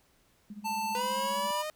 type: tone with tremolo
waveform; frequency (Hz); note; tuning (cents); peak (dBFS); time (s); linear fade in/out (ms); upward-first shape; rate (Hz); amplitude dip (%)
sine; 207.7; G#3; 0; -38; 0.5-1.51; 2; sine; 15; 85
type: tone with pitch glide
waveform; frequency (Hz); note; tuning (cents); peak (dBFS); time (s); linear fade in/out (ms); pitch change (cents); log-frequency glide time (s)
square; 886 to 977.4; A5 to B5; +12 to -18; -31; 0.64-1.63; 20; +170; 0.94-1.02
type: linear sweep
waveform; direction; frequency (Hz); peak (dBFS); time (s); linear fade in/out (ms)
sawtooth; up; 493.9 to 619; -30; 0.95-1.7; 0
effects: pink hiss -67 dBFS RMS until 1.75 s